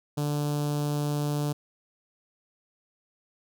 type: tone with notch filter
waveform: sawtooth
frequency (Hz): 146.83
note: D3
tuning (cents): 0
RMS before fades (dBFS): -28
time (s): 0.17-1.53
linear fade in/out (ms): 10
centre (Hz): 2000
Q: 0.71
effects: none